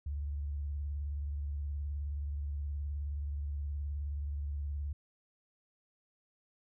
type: tone with vibrato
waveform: sine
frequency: 72.1 Hz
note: D2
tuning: 31 cents flat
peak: -34 dBFS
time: 0.06-4.93 s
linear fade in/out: 5 ms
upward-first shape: sine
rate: 19 Hz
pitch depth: 86 cents each way
effects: none